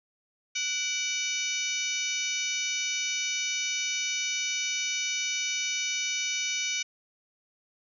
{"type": "harmonic tone with a mistuned harmonic", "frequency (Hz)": 740, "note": "F#5", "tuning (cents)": 0, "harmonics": [2, 3, 4, 5, 6, 7, 8, 9], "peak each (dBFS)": [-44, -32, -35, -37, -42, -40, -33, -42], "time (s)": [0.55, 6.83], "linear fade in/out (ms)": 10, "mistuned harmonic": 3, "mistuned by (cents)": 71, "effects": []}